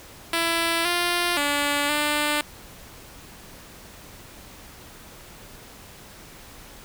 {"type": "tone with pitch steps", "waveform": "5% pulse", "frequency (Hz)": [333.7, 349.5, 288.5, 296.7], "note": ["E4", "F4", "D4", "D4"], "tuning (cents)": [21, 1, -31, 18], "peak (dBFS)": -10, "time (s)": [0.33, 2.41], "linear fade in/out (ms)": 2, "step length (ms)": 520, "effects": ["pink hiss -45 dBFS RMS until 6.84 s"]}